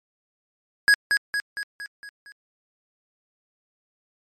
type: tone with echo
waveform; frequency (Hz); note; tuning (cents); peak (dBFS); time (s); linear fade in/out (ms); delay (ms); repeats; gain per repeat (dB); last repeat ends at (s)
square; 1661.2; G#6; 0; -13; 0.88-0.94; 0; 230; 6; -5; 2.32
effects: low-pass 8000 Hz 12 dB/octave + MP3 64 kbps